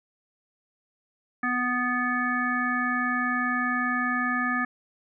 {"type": "harmonic tone", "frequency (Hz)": 247.5, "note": "B3", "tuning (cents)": 4, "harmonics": [1, 3, 5, 7, 9], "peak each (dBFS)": [-29, -35, -29, -27, -38], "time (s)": [1.43, 4.65], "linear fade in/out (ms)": 5, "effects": []}